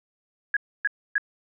sine tone bursts, 1661.2 Hz, G#6, in tune, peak -19 dBFS, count 3, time 0.54-1.181 s, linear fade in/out 2 ms, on 27 ms, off 280 ms, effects none

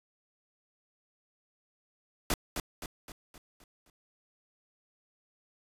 pink noise with echo, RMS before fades -28 dBFS, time 2.3-2.34 s, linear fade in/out 2 ms, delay 260 ms, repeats 6, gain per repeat -6 dB, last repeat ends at 3.9 s, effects resampled to 32000 Hz

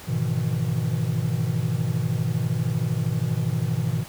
triangle chord, E major seventh, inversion first, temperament equal with one note detuned, 103.83 / 123.47 / 155.56 / 168.18 Hz, G#2 / B2 / D#3 / E3, 0 / 0 / 0 / +35 cents, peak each -27 / -23 / -25 / -27 dBFS, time 0.07-4.04 s, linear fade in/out 20 ms, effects pink hiss -42 dBFS RMS until 4.08 s + high-pass 60 Hz 12 dB/octave

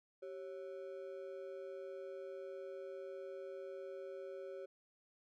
triangle ring-modulated tone, 467.6 Hz, A#4, 5 cents sharp, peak -40 dBFS, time 0.22-4.66 s, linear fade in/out 10 ms, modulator 80.8 Hz, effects none

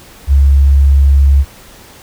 sine tone, 69.3 Hz, C#2, in tune, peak -4 dBFS, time 0.27-1.45 s, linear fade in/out 50 ms, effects pink hiss -38 dBFS RMS until 2.02 s

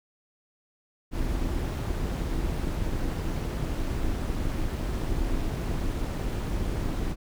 brown noise with amplitude modulation, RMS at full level -26 dBFS, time 1.11-7.16 s, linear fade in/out 50 ms, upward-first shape sine, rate 294 Hz, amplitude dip 55%, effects none

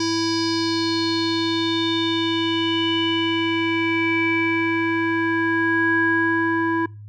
square tone with low-pass filter sweep, 330 Hz, E4, 2 cents sharp, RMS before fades -21 dBFS, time 0-6.86 s, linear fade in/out 5 ms, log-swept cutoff 5300 to 1400 Hz, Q 6.8, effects noise-tail reverb RT60 0.3 s tail -24 dB re dry + added 104 Hz sine -36 dBFS peak until 7.08 s

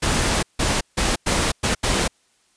pink noise bursts at uneven times, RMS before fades -20 dBFS, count 6, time 0.02-0.43 / 0.59-0.81 / 0.97-1.16 / 1.26-1.52 / 1.63-1.75 / 1.83-2.08 s, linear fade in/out 10 ms, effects white hiss -62 dBFS RMS until 2.56 s + resampled to 22050 Hz

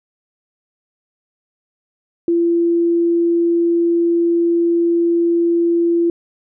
sine tone, 340 Hz, F4, 46 cents flat, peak -12 dBFS, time 2.28-6.1 s, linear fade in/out 2 ms, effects none

